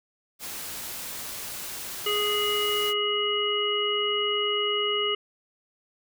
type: noise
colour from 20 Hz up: white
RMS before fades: -36 dBFS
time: 0.39-2.94 s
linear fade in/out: 50 ms
type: harmonic tone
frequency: 415.3 Hz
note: G#4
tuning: in tune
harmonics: 1 / 3 / 5 / 7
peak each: -28 / -31 / -34 / -26 dBFS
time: 2.06-5.15 s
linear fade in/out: 5 ms
effects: none